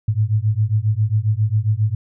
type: beating tone pair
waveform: sine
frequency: 103.83 / 111.23 Hz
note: G#2 / A2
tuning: 0 / +19 cents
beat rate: 7.4 Hz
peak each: -18 dBFS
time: 0.08-1.95 s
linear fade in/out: 5 ms
effects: none